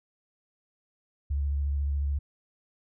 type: tone with vibrato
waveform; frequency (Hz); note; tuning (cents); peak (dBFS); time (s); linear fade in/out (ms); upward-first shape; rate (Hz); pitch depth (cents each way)
sine; 70.9; C#2; +40; -25; 1.3-2.19; 10; square; 14; 24
effects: none